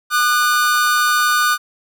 45% pulse tone pair together, 1212 / 1478.9 Hz, D#6 / F#6, -46 / -1 cents, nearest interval minor third, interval 345 cents, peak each -16 dBFS, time 0.1-1.58 s, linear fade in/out 50 ms, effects none

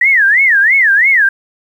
sine tone with vibrato, 1864.7 Hz, A#6, in tune, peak -6 dBFS, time 0.01-1.29 s, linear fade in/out 5 ms, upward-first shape sine, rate 3 Hz, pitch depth 290 cents each way, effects 7-bit

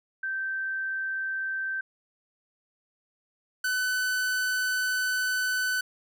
sine / 45% pulse tone pair in turn, 1556 / 1505.6 Hz, G6 / F#6, -13 / +30 cents, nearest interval minor second, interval 57 cents, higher first, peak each -28 / -25 dBFS, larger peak second, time 0.23-1.81 / 3.64-5.81 s, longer second, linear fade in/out 5 ms, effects none

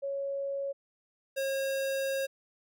sine / square tone pair in turn, 554.4 / 541.4 Hz, C#5 / C#5, 0 / -41 cents, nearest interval unison, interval 41 cents, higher first, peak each -31 / -30 dBFS, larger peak second, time 0.02-0.73 / 1.36-2.27 s, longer second, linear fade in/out 20 ms, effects none

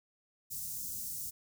white band-stop noise, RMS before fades -40 dBFS, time 0.5-1.31 s, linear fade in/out 20 ms, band 200 to 6000 Hz, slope 24 dB/octave, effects none

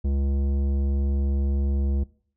triangle tone with tanh clipping, 69.3 Hz, C#2, in tune, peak -23 dBFS, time 0.04-2.04 s, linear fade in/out 10 ms, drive 17 dB, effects noise-tail reverb RT60 0.5 s tail -20 dB re dry

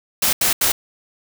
white noise bursts at uneven times, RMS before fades -17 dBFS, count 3, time 0.22-0.33 / 0.41-0.53 / 0.61-0.72 s, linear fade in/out 5 ms, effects none

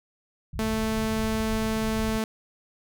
pink low-pass noise, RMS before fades -34 dBFS, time 0.53-2.19 s, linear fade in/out 5 ms, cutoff 160 Hz, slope 96 dB/octave
sawtooth tone, 220 Hz, A3, in tune, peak -21 dBFS, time 0.59-2.24 s, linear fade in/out 0 ms
effects none

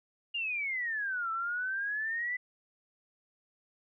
sine exponential two-way sweep, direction down then up, 2853 to 1318.5 to 2006 Hz, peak -31 dBFS, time 0.34-2.37 s, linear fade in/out 10 ms, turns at 1.31 s, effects none

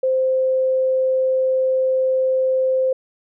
sine tone, 521 Hz, C5, 7 cents flat, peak -15 dBFS, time 0.03-2.93 s, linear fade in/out 5 ms, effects none

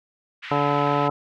white band-pass noise, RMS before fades -36 dBFS, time 0.42-1.09 s, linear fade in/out 20 ms, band 1300 to 2800 Hz, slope 24 dB/octave
harmonic tone, 144.2 Hz, D3, 31 cents flat, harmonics 1 / 2 / 3 / 4 / 5 / 6 / 7 / 9, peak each -27 / -27 / -27 / -27 / -27 / -27 / -27 / -27 dBFS, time 0.51-1.1 s, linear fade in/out 5 ms
effects none

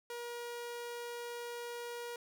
sawtooth tone, 477 Hz, A#4, 40 cents sharp, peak -37 dBFS, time 0.1-2.16 s, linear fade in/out 2 ms, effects none

